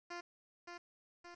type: tone with echo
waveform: 10% pulse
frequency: 348.2 Hz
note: F4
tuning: 5 cents flat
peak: -35 dBFS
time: 0.1-0.21 s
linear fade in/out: 10 ms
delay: 570 ms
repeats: 2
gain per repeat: -4 dB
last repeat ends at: 1.35 s
effects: resampled to 16000 Hz + 11-bit